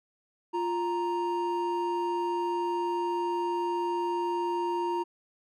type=tone pair together; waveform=triangle; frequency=349.2 / 932.3 Hz; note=F4 / A#5; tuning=0 / 0 cents; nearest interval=octave + perfect fourth; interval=1700 cents; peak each=-28 dBFS; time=0.53-5.04 s; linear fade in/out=20 ms; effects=none